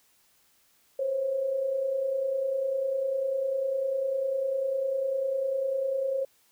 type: tone pair together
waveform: sine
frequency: 509 / 539 Hz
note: C5 / C#5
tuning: -48 / -49 cents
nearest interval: minor second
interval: 99 cents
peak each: -35 / -26 dBFS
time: 0.99-6.25 s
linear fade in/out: 5 ms
effects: white hiss -65 dBFS RMS until 6.51 s